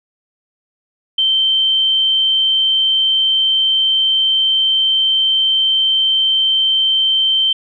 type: tone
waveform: sine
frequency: 3115 Hz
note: G7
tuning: 12 cents flat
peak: -11 dBFS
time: 1.18-7.53 s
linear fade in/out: 5 ms
effects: none